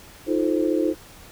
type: chord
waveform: sine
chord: F dominant seventh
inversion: third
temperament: just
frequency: 314.3 / 349.2 / 436.5 / 523.8 Hz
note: Eb4 / F4 / A4 / C5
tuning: +18 / 0 / -14 / +2 cents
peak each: -22 / -24 / -27 / -27 dBFS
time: 0.26-0.95 s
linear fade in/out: 50 ms
effects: pink hiss -46 dBFS RMS until 1.31 s